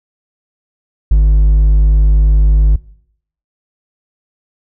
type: tone with hard clipping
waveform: sine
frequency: 51.5 Hz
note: G#1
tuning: 14 cents flat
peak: -6 dBFS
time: 1.11-2.76 s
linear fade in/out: 5 ms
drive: 3 dB
effects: noise-tail reverb RT60 0.7 s tail -22 dB re dry